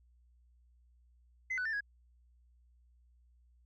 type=tone with pitch steps; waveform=sine; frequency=2046 / 1493 / 1783 / 1660 Hz; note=C7 / F#6 / A6 / G#6; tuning=-39 / +15 / +22 / -1 cents; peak=-31 dBFS; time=1.5-1.808 s; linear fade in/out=10 ms; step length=77 ms; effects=tanh soft clip ceiling -31 dBFS + added 60 Hz sine -63 dBFS peak until 3.65 s